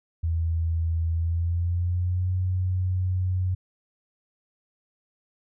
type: tone with pitch glide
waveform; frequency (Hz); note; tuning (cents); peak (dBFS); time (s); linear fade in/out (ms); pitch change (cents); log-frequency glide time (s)
sine; 82.41 to 91.97; E2 to F#2; 0 to -10; -22; 0.23-3.55; 10; +190; 1.12-2.33
effects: none